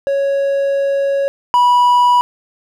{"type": "tone pair in turn", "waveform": "triangle", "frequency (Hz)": [554.4, 978.2], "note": ["C#5", "B5"], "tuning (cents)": [0, -17], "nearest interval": "minor seventh", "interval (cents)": 983, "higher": "second", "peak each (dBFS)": [-11, -6], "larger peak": "second", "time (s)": [[0.07, 1.28], [1.54, 2.21]], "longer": "first", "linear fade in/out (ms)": 0, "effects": []}